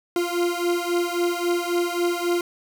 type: beating tone pair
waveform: 40% pulse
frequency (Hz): 346.8 / 350.5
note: F4 / F4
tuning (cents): -12 / +6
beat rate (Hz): 3.7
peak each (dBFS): -23 / -24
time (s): 0.16-2.41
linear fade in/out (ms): 2
effects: none